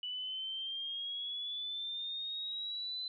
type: exponential sweep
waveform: sine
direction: up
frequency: 2960 to 4044 Hz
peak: -37 dBFS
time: 0.03-3.08 s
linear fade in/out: 2 ms
effects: none